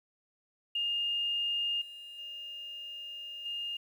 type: tone with level steps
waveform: sine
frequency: 2826 Hz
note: F7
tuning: 20 cents sharp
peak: -29 / -44 / -40 / -34 dBFS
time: 0.75-3.77 s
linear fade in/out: 5 ms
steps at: 1.81 / 2.18 / 3.45 s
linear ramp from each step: 10 ms
effects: 10-bit